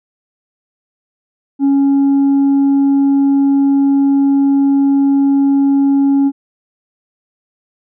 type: tone with tanh clipping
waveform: sine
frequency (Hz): 277.2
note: C#4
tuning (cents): 0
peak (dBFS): -9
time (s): 1.59-6.32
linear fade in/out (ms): 50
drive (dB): 2
effects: none